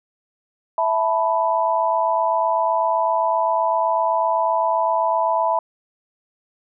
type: chord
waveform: sine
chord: E suspended fourth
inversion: none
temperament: equal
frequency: 659.3 / 880 / 987.8 Hz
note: E5 / A5 / B5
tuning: 0 / 0 / 0 cents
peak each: -21 / -22 / -20 dBFS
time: 0.78-5.59 s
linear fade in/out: 2 ms
effects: none